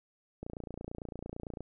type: click train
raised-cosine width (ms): 2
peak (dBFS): -27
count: 35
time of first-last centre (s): 0.43-1.606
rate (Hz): 28.9
effects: none